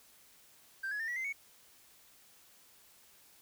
triangle tone with pitch steps, 1571 / 1683.8 / 1804.6 / 1934.1 / 2073 / 2222 Hz, G6 / G#6 / A6 / B6 / C7 / C#7, +3 / +23 / +43 / -37 / -17 / +4 cents, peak -32 dBFS, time 0.83-1.328 s, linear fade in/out 10 ms, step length 83 ms, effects tanh soft clip ceiling -30 dBFS + white hiss -62 dBFS RMS until 3.41 s

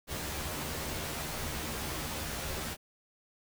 pink noise with comb filter, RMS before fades -37 dBFS, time 0.07-2.77 s, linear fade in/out 50 ms, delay 13 ms, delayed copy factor +0.75, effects none

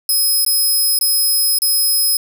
5% pulse tone with dropouts, 5100 Hz, D#8, 42 cents sharp, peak -7 dBFS, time 0.09-2.17 s, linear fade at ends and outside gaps 2 ms, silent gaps 0.449-0.463 / 0.989-1.011 / 1.587-1.619 s, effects none

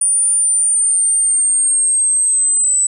sine linear sweep, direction down, 9380 to 7970 Hz, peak -11 dBFS, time 0.01-2.87 s, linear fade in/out 5 ms, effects none

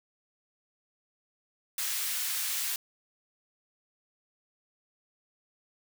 white high-pass noise, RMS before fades -32 dBFS, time 1.78-2.76 s, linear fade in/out 2 ms, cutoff 1500 Hz, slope 12 dB/octave, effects none

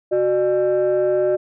sine tone pair together, 369.9 / 602.5 Hz, F#4 / D5, 0 / +44 cents, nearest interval minor sixth, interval 844 cents, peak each -16 dBFS, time 0.11-1.37 s, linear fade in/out 20 ms, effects tanh soft clip ceiling -12 dBFS

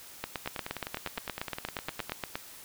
two click trains, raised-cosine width 0.3 ms, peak -19 / -16 dBFS, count 17 / 19, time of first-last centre 0.46-2.096 / 0.24-2.355 s, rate 9.78 / 8.51 Hz, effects white hiss -49 dBFS RMS until 2.64 s

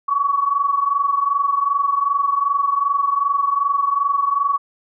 sine tone pair together, 1108.7 / 1131.3 Hz, C#6 / C#6, 0 / +35 cents, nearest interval unison, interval 35 cents, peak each -21 / -17 dBFS, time 0.08-4.58 s, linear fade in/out 10 ms, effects none

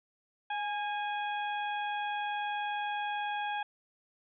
harmonic tone with a mistuned harmonic, 830.6 Hz, G#5, in tune, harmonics 1 / 2 / 3 / 4, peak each -33 / -39 / -43 / -45 dBFS, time 0.5-3.63 s, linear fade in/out 5 ms, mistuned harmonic 2, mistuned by -33 cents, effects none

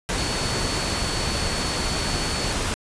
sine tone in noise, 4435 Hz, C#8, in tune, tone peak -31 dBFS, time 0.18-2.52 s, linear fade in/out 0 ms, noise pink, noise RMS -25 dBFS, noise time 0.09-2.74 s, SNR -9 dB, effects resampled to 22050 Hz

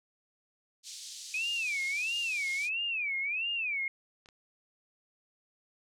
pink band-pass noise, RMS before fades -45 dBFS, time 0.83-2.7 s, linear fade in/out 50 ms, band 3800 to 8100 Hz, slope 24 dB/octave
sine tone with vibrato, 2461 Hz, D#7, 20 cents flat, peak -30 dBFS, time 1.34-3.88 s, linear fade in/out 2 ms, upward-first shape sine, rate 1.5 Hz, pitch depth 240 cents each way
clicks, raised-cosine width 0.2 ms, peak -38 dBFS, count 2, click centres 4.259 / 4.288 s
effects none

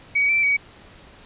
sine tone with pitch steps, 2262 / 2336 / 2262 Hz, C#7 / D7 / C#7, +34 / -10 / +34 cents, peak -16 dBFS, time 0.15-0.57 s, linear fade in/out 10 ms, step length 140 ms, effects pink hiss -47 dBFS RMS until 1.25 s + resampled to 8000 Hz

